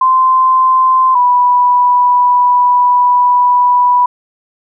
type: tone pair in turn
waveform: sine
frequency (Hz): 1037 / 984.2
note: C6 / B5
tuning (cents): -16 / -6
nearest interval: minor second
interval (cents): 90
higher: first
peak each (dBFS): -6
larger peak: neither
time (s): 0.01-1.15 / 1.15-4.06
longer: second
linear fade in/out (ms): 5
effects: none